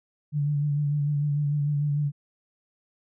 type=tone with vibrato; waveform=sine; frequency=145.9 Hz; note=D3; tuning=11 cents flat; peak=-22 dBFS; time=0.32-2.12 s; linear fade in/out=50 ms; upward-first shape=triangle; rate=6.7 Hz; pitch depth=42 cents each way; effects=none